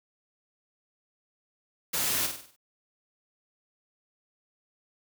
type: noise with echo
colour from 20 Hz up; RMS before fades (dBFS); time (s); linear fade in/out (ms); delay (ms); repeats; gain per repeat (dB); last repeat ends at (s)
white; -29; 1.93-2.27; 10; 49; 6; -6; 2.564
effects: none